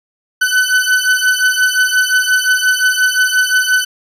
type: beating tone pair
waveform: 40% pulse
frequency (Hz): 1503 / 1508.7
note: F#6 / F#6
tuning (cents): +27 / +33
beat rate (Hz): 5.7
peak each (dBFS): -13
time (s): 0.41-3.85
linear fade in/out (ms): 10
effects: resampled to 32000 Hz